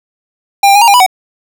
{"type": "tone with pitch steps", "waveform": "square", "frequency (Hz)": [799, 793, 821, 932, 805, 986, 752], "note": ["G5", "G5", "G#5", "A#5", "G5", "B5", "F#5"], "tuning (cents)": [33, 20, -20, -1, 46, -3, 28], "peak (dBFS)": -4, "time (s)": [0.63, 1.064], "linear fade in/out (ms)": 5, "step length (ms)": 62, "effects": []}